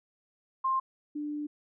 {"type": "tone pair in turn", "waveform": "sine", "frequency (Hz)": [1056, 296.3], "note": ["C6", "D4"], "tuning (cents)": [16, 15], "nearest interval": "octave + minor seventh", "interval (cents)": 2201, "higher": "first", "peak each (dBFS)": [-25, -32], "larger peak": "first", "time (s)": [[0.64, 0.8], [1.15, 1.47]], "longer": "second", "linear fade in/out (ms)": 10, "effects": []}